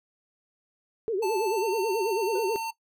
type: tone with vibrato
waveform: sine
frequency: 413.1 Hz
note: G#4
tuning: 9 cents flat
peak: -24 dBFS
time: 1.08-2.56 s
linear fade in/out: 0 ms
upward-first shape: sine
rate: 9.2 Hz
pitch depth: 210 cents each way
type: tone with pitch glide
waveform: square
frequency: 880 to 903.2 Hz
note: A5 to A5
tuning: 0 to +45 cents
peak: -30 dBFS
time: 1.22-2.71 s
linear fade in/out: 10 ms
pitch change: +45 cents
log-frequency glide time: 1.45-1.71 s
type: tone with exponential decay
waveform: triangle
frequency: 493.9 Hz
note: B4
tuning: in tune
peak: -27 dBFS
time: 2.35-2.55 s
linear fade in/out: 5 ms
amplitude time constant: 43 ms
effects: noise-tail reverb RT60 0.1 s tail -17 dB re dry